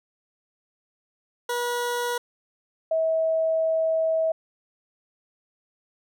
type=tone pair in turn; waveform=20% pulse / sine; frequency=483.3 / 645.1 Hz; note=B4 / E5; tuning=-38 / -38 cents; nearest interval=perfect fourth; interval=500 cents; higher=second; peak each=-20 / -20 dBFS; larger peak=neither; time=1.49-2.18 / 2.91-4.32 s; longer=second; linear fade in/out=5 ms; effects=none